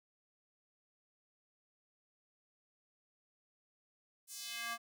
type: tone with high-pass filter sweep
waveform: square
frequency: 233.1 Hz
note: A#3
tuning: in tune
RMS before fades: -43 dBFS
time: 4.27-4.78 s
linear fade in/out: 50 ms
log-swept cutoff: 8700 to 940 Hz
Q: 1.4
effects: none